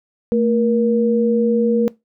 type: tone pair together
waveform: sine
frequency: 223.9 / 474.4 Hz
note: A3 / A#4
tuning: +30 / +30 cents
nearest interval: octave + minor second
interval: 1300 cents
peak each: -16 dBFS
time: 0.32-1.88 s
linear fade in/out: 0 ms
effects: noise-tail reverb RT60 0.2 s tail -21 dB re dry